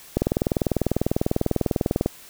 click train, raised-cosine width 2 ms, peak -6 dBFS, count 39, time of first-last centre 0.17-2.061 s, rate 20.1 Hz, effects white hiss -46 dBFS RMS until 2.29 s

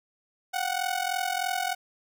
sawtooth ring-modulated tone, 740 Hz, F#5, in tune, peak -20 dBFS, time 0.53-1.75 s, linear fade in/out 20 ms, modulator 21.6 Hz, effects none

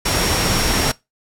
sine tone in noise, 5570 Hz, F8, 5 cents flat, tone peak -25 dBFS, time 0.05-0.92 s, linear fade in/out 10 ms, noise pink, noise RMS -18 dBFS, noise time 0.05-0.92 s, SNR -10 dB, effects noise-tail reverb RT60 0.2 s tail -21 dB re dry + low-pass 12000 Hz 12 dB/octave

